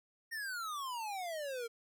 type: exponential sweep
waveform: square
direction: down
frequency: 1864.7 to 453 Hz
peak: -39 dBFS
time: 0.31-1.68 s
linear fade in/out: 20 ms
effects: none